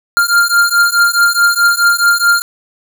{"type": "beating tone pair", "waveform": "square", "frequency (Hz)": [1396.9, 1401.6], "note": ["F6", "F6"], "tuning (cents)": [0, 6], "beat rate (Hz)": 4.7, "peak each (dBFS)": -12, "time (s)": [0.17, 2.42], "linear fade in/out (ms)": 0, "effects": []}